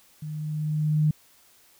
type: tone with level ramp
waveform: sine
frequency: 152.7 Hz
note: D#3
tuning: 32 cents flat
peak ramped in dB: -32 to -17 dBFS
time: 0.22-1.11 s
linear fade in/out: 5 ms
effects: white hiss -58 dBFS RMS until 1.79 s